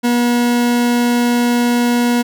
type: tone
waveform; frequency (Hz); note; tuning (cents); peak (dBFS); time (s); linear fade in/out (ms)
40% pulse; 240.8; B3; -44; -11; 0.03-2.23; 20
effects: none

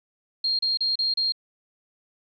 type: tone bursts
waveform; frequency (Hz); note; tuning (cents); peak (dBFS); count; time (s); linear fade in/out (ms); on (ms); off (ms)
sine; 4222; C8; +15; -21; 5; 0.44-1.322; 5; 150; 33
effects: none

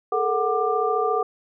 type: tone cluster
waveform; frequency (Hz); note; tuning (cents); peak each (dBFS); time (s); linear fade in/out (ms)
sine; 423.4 / 457.6 / 741 / 1188; G#4 / A#4 / F#5 / D6; +33 / -32 / +2 / +20; -25; 0.12-1.23; 5
effects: none

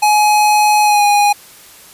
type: tone with pitch glide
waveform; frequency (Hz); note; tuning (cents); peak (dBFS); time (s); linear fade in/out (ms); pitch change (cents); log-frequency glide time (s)
square; 842 to 822.8; G#5 to G#5; +24 to -16; -9; 0.02-1.33; 10; -40; 0.83-1.04
effects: white hiss -40 dBFS RMS until 1.93 s + resampled to 32000 Hz

